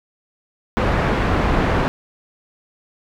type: low-pass noise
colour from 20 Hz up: pink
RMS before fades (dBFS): -18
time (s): 0.77-1.88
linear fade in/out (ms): 0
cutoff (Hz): 1700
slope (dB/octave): 12
effects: none